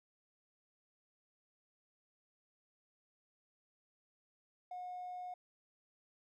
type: tone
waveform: triangle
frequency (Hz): 724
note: F#5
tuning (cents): -38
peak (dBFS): -39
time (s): 4.71-5.34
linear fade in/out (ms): 5
effects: tanh soft clip ceiling -39 dBFS